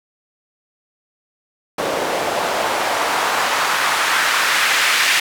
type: noise with band-pass filter sweep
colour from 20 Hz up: white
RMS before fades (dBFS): -18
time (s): 1.78-5.2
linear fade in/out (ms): 5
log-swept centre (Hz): 510 to 2100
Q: 1.3
effects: none